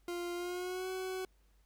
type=tone with pitch glide; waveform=40% pulse; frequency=349.2 to 374.3 Hz; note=F4 to F#4; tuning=0 to +20 cents; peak=-36 dBFS; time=0.08-1.25 s; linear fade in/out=2 ms; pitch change=+120 cents; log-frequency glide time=0.35-0.89 s; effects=added 50 Hz sine -65 dBFS peak until 1.65 s + pink hiss -75 dBFS RMS until 1.65 s